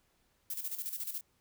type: noise with tremolo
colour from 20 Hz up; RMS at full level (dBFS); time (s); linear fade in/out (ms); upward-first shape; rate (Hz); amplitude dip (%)
violet; -37; 0.5-1.21; 2; square; 14; 65
effects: pink hiss -73 dBFS RMS until 1.4 s